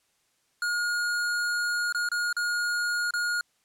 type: tone with dropouts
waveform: square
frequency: 1432 Hz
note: F6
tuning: 43 cents sharp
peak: -26 dBFS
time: 0.62-3.41 s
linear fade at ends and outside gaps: 2 ms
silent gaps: 1.925-1.947 / 2.089-2.116 / 2.328-2.366 / 3.108-3.137 s
effects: white hiss -70 dBFS RMS until 3.64 s + low-pass 10000 Hz 12 dB/octave